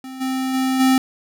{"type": "tone with level steps", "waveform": "square", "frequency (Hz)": 261.6, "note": "C4", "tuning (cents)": 0, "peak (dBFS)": [-32, -21, -18, -13], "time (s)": [0.04, 0.98], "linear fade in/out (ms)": 2, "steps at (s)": [0.2, 0.53, 0.79], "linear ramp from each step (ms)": 20, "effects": []}